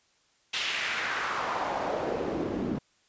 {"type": "noise with band-pass filter sweep", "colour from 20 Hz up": "pink", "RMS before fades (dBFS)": -31, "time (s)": [0.53, 2.79], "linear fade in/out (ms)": 10, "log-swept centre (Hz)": [3200, 230], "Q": 1.9, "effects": ["white hiss -67 dBFS RMS until 3.08 s", "resampled to 16000 Hz"]}